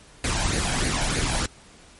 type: noise with flanger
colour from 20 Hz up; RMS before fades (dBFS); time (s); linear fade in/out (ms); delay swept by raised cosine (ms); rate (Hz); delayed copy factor
pink; -24; 0.24-1.46; 2; 0.45 to 1.3; 3.2; +0.55
effects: pink hiss -50 dBFS RMS until 1.99 s + MP3 48 kbps